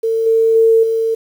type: tone with level steps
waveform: sine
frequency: 450.7 Hz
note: A4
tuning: 42 cents sharp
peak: -13 / -9 / -7 / -13 dBFS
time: 0.03-1.15 s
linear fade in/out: 10 ms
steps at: 0.26 / 0.55 / 0.83 s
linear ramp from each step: 5 ms
effects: 7-bit